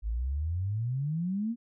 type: exponential sweep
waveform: sine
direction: up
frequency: 51.1 to 241.3 Hz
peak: -28 dBFS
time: 0.02-1.56 s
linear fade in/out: 50 ms
effects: none